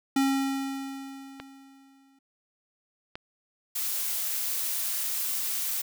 square tone with exponential decay, 271.5 Hz, C#4, 36 cents flat, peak -21 dBFS, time 0.16-2.19 s, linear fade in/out 5 ms, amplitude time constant 440 ms
clicks, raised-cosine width 0.3 ms, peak -21 dBFS, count 2, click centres 1.4 / 3.155 s
blue noise, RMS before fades -30 dBFS, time 3.75-5.82 s, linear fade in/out 10 ms
effects none

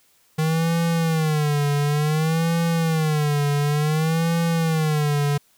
square tone with vibrato, 155.56 Hz, D#3, in tune, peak -19 dBFS, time 0.38-5.38 s, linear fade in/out 10 ms, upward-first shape sine, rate 0.56 Hz, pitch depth 130 cents each way, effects white hiss -60 dBFS RMS until 5.57 s

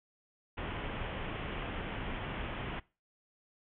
pink low-pass noise, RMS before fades -39 dBFS, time 0.57-2.8 s, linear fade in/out 10 ms, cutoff 3300 Hz, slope 96 dB/octave, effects noise-tail reverb RT60 0.3 s tail -21 dB re dry

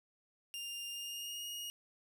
sawtooth tone with pitch glide, 2802 to 2871 Hz, F7 to F7, +5 to +47 cents, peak -38 dBFS, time 0.54-1.7 s, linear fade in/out 0 ms, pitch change +42 cents, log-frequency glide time 0.89-1.47 s, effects none

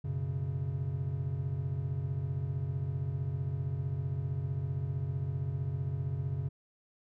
triangle chord, F# suspended fourth, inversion none, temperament just, 92.5 / 123.33 / 138.75 Hz, F#2 / B2 / C#3, 0 / -2 / +2 cents, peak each -35 / -36 / -32 dBFS, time 0.04-6.49 s, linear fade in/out 10 ms, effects none

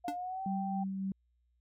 sine tone with pitch glide, 708 to 781.1 Hz, F5 to G5, +23 to -6 cents, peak -36 dBFS, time 0.04-0.84 s, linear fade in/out 10 ms, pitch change +171 cents, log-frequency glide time 0.14-0.48 s
square tone with exponential decay, 293.7 Hz, D4, in tune, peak -32 dBFS, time 0.08-0.17 s, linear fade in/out 2 ms, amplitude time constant 19 ms
sine tone with tremolo, 192.8 Hz, G3, 28 cents flat, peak -32 dBFS, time 0.46-1.12 s, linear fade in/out 2 ms, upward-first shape sine, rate 3.6 Hz, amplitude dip 30%
effects added 60 Hz sine -70 dBFS peak until 1.6 s

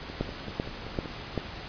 two click trains, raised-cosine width 2 ms, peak -24 / -14 dBFS, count 6 / 4, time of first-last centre 0.1-1.058 / 0.21-1.377 s, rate 5.22 / 2.57 Hz, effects pink hiss -40 dBFS RMS until 1.68 s + resampled to 11025 Hz

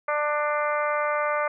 harmonic tone, 296.9 Hz, D4, 19 cents sharp, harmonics 2 / 3 / 4 / 5 / 6 / 7 / 8, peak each -26 / -32 / -27 / -32 / -39 / -33 / -41 dBFS, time 0.08-1.48 s, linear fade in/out 5 ms, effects none

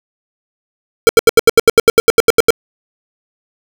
square tone bursts, 457.9 Hz, A#4, 31 cents flat, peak -3 dBFS, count 15, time 1.07-2.505 s, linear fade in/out 0 ms, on 21 ms, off 80 ms, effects none

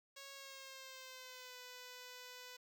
5% pulse tone with pitch glide, 550 to 498.6 Hz, C#5 to B4, -14 to +16 cents, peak -40 dBFS, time 0.16-2.57 s, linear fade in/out 10 ms, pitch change -170 cents, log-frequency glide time 0.33-1.57 s, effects none

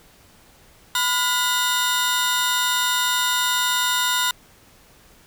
sawtooth tone cluster, 997 / 1436 / 3676 Hz, B5 / F6 / A#7, +16 / +48 / -25 cents, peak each -20 dBFS, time 0.95-4.31 s, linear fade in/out 2 ms, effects pink hiss -52 dBFS RMS until 5.26 s

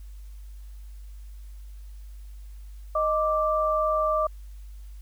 sine tone pair together, 622.3 / 1174.7 Hz, D#5 / D6, 0 / 0 cents, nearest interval major seventh, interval 1100 cents, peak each -24 dBFS, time 2.95-4.27 s, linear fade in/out 5 ms, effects added 50 Hz sine -39 dBFS peak until 5.01 s + white hiss -62 dBFS RMS until 5.01 s

